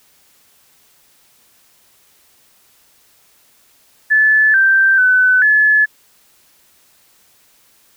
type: tone with pitch steps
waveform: sine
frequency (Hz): 1735 / 1566 / 1507 / 1718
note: A6 / G6 / F#6 / A6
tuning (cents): -25 / -2 / +31 / -42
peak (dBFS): -8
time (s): 4.1-5.86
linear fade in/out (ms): 20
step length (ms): 440
effects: white hiss -53 dBFS RMS until 7.96 s